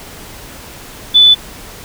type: tone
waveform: sine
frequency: 3486 Hz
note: A7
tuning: 17 cents flat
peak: -3 dBFS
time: 1.14-1.35 s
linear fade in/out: 20 ms
effects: pink hiss -33 dBFS RMS until 1.84 s

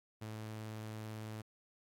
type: tone with vibrato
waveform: sawtooth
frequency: 109 Hz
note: A2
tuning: 16 cents flat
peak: -39 dBFS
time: 0.21-1.42 s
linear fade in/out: 10 ms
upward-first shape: sine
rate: 18 Hz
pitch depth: 10 cents each way
effects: AAC 64 kbps

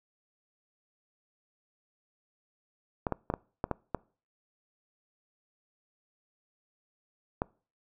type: clicks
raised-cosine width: 1 ms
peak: -15 dBFS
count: 8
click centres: 3.068 / 3.123 / 3.301 / 3.339 / 3.641 / 3.713 / 3.947 / 7.419 s
effects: noise-tail reverb RT60 0.4 s tail -24 dB re dry

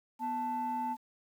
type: tone pair together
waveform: sine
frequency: 246.5 / 880 Hz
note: B3 / A5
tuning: -3 / 0 cents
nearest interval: octave + minor seventh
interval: 2203 cents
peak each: -37 / -31 dBFS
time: 0.19-0.97 s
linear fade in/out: 50 ms
effects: tanh soft clip ceiling -28 dBFS + 10-bit

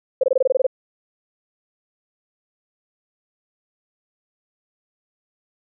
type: tone bursts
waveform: sine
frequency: 523.3 Hz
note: C5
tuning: in tune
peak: -12 dBFS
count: 10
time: 0.21-0.667 s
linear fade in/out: 5 ms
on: 25 ms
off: 23 ms
effects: none

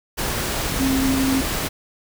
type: tone in noise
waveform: sine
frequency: 266.4 Hz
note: C4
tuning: 31 cents sharp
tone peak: -18 dBFS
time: 0.79-1.42 s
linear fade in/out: 20 ms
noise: pink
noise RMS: -24 dBFS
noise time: 0.17-1.69 s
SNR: +3 dB
effects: none

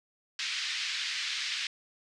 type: band-pass noise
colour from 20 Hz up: white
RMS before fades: -34 dBFS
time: 0.39-1.67 s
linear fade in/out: 2 ms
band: 1700 to 4800 Hz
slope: 24 dB/octave
effects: resampled to 22050 Hz

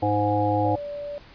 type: harmonic tone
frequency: 103.83 Hz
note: G#2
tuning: in tune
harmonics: 1 / 3 / 5 / 7 / 8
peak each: -26 / -26 / -26 / -26 / -26 dBFS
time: 0.02-0.76 s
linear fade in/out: 10 ms
type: tone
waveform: sine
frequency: 580 Hz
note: D5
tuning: 22 cents flat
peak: -30 dBFS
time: 0.65-1.18 s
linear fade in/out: 0 ms
effects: pink hiss -49 dBFS RMS until 1.34 s + resampled to 11025 Hz

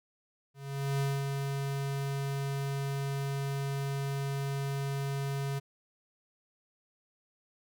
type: tone with ADSR envelope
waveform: square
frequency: 138.59 Hz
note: C#3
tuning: in tune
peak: -28 dBFS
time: 0.54-5.6 s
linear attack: 460 ms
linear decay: 230 ms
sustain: -4 dB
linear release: 20 ms
effects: none

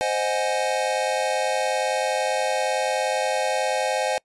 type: chord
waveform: square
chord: Ab dominant seventh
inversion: first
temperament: equal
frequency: 523.3 / 622.3 / 740 / 830.6 Hz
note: C5 / Eb5 / Gb5 / Ab5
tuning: 0 / 0 / 0 / 0 cents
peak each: -27 / -28 / -29 / -28 dBFS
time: 0.01-4.18 s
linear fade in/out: 0 ms
effects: noise-tail reverb RT60 0.1 s tail -25 dB re dry + resampled to 24000 Hz

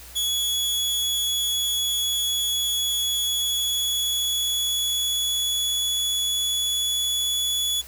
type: tone with pitch glide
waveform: sawtooth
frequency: 3376 to 3411 Hz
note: G#7 to G#7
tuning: +28 to +46 cents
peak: -19 dBFS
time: 0.15-7.82 s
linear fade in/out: 20 ms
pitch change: +18 cents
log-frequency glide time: 3.24-7.63 s
effects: added 60 Hz sine -45 dBFS peak until 7.87 s + white hiss -44 dBFS RMS until 7.87 s

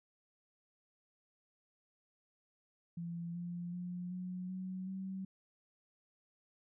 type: tone with pitch steps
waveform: sine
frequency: 170.2 / 174.08 / 178.04 / 182.1 / 186.25 / 190.49 Hz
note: F3 / F3 / F3 / F#3 / F#3 / G3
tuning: -44 / -5 / +34 / -27 / +12 / -49 cents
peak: -39 dBFS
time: 2.97-5.25 s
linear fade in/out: 5 ms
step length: 380 ms
effects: none

